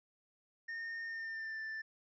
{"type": "tone with pitch glide", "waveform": "triangle", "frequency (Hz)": [1830, 1768.7], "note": ["A#6", "A6"], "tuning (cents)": [-32, 9], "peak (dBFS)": -38, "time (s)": [0.68, 1.82], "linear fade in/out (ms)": 10, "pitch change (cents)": -59, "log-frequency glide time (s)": [1.05, 1.61], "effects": ["resampled to 16000 Hz"]}